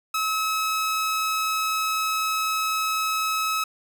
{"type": "tone", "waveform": "sawtooth", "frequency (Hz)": 1288, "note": "E6", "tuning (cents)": -41, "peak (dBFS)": -19, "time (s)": [0.14, 3.64], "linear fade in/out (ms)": 5, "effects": []}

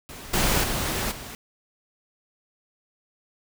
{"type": "noise with level steps", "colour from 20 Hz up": "pink", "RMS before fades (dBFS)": [-40, -22, -27, -38], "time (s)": [0.09, 1.35], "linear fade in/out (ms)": 0, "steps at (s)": [0.33, 0.63, 1.11], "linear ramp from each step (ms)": 10, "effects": []}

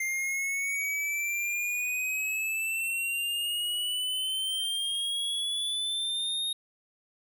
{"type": "exponential sweep", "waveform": "square", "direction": "up", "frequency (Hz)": [2100, 3729], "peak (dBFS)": -29, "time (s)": [0, 6.53], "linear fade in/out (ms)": 5, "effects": []}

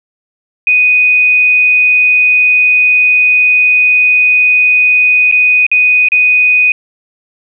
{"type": "tone with dropouts", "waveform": "sine", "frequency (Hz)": 2489, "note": "D#7", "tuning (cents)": 0, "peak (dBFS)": -5, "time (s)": [0.67, 6.72], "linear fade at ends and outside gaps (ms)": 2, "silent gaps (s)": [[5.314, 5.323], [5.666, 5.715], [6.086, 6.119]], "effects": []}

